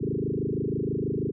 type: tone with frequency modulation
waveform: sine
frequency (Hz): 268.8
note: C4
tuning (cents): +47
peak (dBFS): -25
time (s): 0-1.32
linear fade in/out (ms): 20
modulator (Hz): 26.2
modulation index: 6.3
effects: none